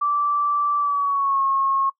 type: tone with pitch glide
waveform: sine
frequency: 1165 to 1087 Hz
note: D6 to C#6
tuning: -14 to -34 cents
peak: -18 dBFS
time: 0.01-1.9 s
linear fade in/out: 10 ms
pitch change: -120 cents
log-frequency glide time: 0.78-1.42 s
effects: noise-tail reverb RT60 0.1 s tail -19 dB re dry